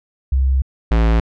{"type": "tone pair in turn", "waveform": ["sine", "square"], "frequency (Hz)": [66.2, 55.89], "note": ["C2", "A1"], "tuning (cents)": [21, 28], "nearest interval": "minor third", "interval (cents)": 293, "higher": "first", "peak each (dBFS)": -12, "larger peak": "neither", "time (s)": [[0.32, 0.62], [0.91, 1.2]], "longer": "first", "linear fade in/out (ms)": 5, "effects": ["low-pass 3000 Hz 12 dB/octave"]}